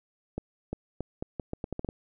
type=accelerating click train; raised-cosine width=2 ms; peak=-19 dBFS; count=11; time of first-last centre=0.38-1.889 s; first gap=350 ms; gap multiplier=0.79; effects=none